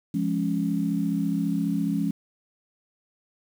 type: chord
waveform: sine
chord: Db major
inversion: first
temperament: just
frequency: 173.24 / 207.9 / 277.2 Hz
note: F3 / Ab3 / Db4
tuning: -14 / +2 / 0 cents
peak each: -27 dBFS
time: 0.14-2.11 s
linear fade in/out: 5 ms
effects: 8-bit